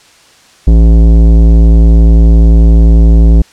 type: tone with tanh clipping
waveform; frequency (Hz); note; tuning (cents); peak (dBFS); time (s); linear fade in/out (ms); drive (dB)
sine; 55.7; A1; +22; -3; 0.67-3.42; 5; 15
effects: white hiss -42 dBFS RMS until 3.52 s + low-pass 7000 Hz 12 dB/octave